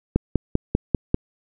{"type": "click train", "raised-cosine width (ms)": 3, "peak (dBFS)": -4, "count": 6, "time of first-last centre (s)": [0.16, 1.144], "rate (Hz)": 5.08, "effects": []}